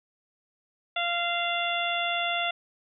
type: harmonic tone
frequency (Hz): 692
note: F5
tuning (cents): -16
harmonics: 1 / 2 / 3 / 4 / 5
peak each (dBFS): -30 / -33 / -33 / -32 / -32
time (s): 0.96-2.51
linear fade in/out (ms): 5
effects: none